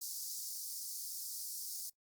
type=high-pass noise; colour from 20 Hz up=pink; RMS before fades=-43 dBFS; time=0.01-1.9 s; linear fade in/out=10 ms; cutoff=4800 Hz; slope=48 dB/octave; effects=noise-tail reverb RT60 0.1 s tail -21 dB re dry + Opus 48 kbps